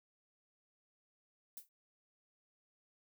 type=noise with exponential decay; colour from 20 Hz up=violet; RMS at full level=-44 dBFS; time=1.57-1.69 s; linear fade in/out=2 ms; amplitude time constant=25 ms; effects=noise-tail reverb RT60 0.1 s tail -21 dB re dry